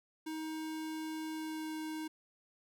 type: tone with pitch glide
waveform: square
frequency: 315 to 313.2 Hz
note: D#4 to D#4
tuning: +21 to +11 cents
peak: -39 dBFS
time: 0.26-2.08 s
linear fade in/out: 10 ms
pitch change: -10 cents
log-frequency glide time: 1.34-1.75 s
effects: none